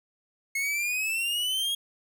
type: exponential sweep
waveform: 45% pulse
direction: up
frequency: 2167 to 3300 Hz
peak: -26 dBFS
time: 0.55-1.75 s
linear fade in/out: 5 ms
effects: none